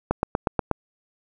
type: click train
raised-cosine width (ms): 1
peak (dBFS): -6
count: 6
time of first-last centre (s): 0.11-0.713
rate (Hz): 8.29
effects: none